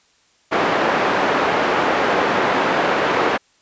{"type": "band-pass noise", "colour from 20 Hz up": "pink", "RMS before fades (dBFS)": -18, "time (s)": [0.51, 3.38], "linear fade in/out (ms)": 20, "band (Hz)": [360, 1800], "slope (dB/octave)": 12, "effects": ["white hiss -58 dBFS RMS until 3.61 s", "resampled to 16000 Hz"]}